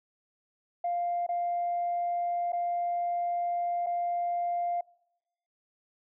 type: tone with dropouts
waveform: sine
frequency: 698.5 Hz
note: F5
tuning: in tune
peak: -26 dBFS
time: 0.84-4.81 s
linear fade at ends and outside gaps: 5 ms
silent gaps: 1.266-1.289 / 2.522-2.53 / 3.863-3.867 s
effects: noise-tail reverb RT60 0.9 s tail -26 dB re dry + tanh soft clip ceiling -23 dBFS